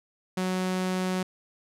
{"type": "tone", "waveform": "sawtooth", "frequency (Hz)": 185, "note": "F#3", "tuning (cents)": 0, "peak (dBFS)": -22, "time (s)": [0.37, 1.23], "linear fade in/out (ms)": 5, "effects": ["low-pass 11000 Hz 12 dB/octave"]}